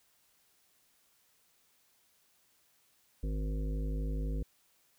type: harmonic tone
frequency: 52 Hz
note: G#1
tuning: 3 cents sharp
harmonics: 1 / 3 / 5 / 7 / 9 / 10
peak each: -32 / -41 / -44 / -51 / -49 / -55 dBFS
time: 3.23-4.43 s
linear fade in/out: 5 ms
effects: white hiss -70 dBFS RMS until 4.98 s